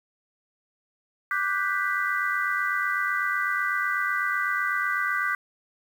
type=chord; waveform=sine; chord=G major seventh; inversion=second; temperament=equal; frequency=1174.7 / 1480 / 1568 / 1975.5 Hz; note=D6 / F#6 / G6 / B6; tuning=0 / 0 / 0 / 0 cents; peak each=-29 dBFS; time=1.31-5.35 s; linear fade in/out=2 ms; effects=8-bit